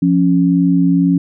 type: tone pair together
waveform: sine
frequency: 174.61 / 276.5 Hz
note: F3 / C#4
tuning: 0 / -4 cents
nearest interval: minor sixth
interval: 796 cents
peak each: -12 dBFS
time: 0.02-1.18 s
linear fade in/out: 5 ms
effects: none